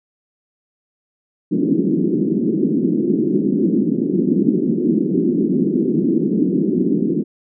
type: band-pass noise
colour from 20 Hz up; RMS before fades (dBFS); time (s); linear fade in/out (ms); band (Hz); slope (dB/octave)
white; -17; 1.51-7.24; 20; 170 to 360; 48
effects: none